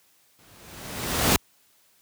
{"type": "noise with exponential growth", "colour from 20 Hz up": "pink", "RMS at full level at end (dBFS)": -17, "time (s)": [0.39, 1.36], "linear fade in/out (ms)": 0, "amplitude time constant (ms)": 210, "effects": ["white hiss -62 dBFS RMS until 2.01 s", "high-pass 60 Hz 12 dB/octave"]}